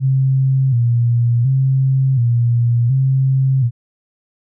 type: tone with vibrato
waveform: sine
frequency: 125.8 Hz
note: B2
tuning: 32 cents sharp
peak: -11 dBFS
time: 0-3.71 s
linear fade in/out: 50 ms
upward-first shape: square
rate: 0.69 Hz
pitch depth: 99 cents each way
effects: none